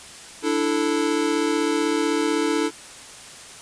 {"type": "chord", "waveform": "square", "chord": "D suspended second", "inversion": "none", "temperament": "equal", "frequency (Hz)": [293.7, 329.6, 440], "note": ["D4", "E4", "A4"], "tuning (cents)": [0, 0, 0], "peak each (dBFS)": -25, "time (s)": [0.42, 2.71], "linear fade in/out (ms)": 50, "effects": ["white hiss -41 dBFS RMS until 3.61 s", "resampled to 22050 Hz"]}